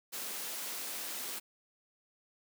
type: high-pass noise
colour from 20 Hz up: white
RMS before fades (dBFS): -40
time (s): 0.12-1.4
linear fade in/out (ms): 20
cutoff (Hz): 180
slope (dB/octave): 48
effects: none